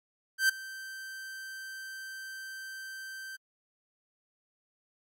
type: tone with ADSR envelope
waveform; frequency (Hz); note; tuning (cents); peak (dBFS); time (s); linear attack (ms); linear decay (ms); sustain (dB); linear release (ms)
45% pulse; 1558; G6; -11; -20; 0.38-3.37; 110; 9; -20; 18
effects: MP3 64 kbps